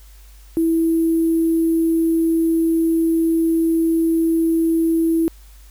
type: tone with sample-and-hold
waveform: sine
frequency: 327.9 Hz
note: E4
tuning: 9 cents flat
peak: -14 dBFS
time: 0.57-5.28 s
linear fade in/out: 0 ms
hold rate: 11025 Hz
effects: added 50 Hz sine -41 dBFS peak until 5.7 s + white hiss -52 dBFS RMS until 5.7 s